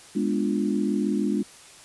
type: chord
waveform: sine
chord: G# diminished seventh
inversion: none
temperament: equal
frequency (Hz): 207.7 / 246.9 / 293.7 / 349.2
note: G#3 / B3 / D4 / F4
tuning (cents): 0 / 0 / 0 / 0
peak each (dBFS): -25 / -29 / -27 / -30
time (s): 0.15-1.43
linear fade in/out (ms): 10
effects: white hiss -48 dBFS RMS until 1.84 s + resampled to 24000 Hz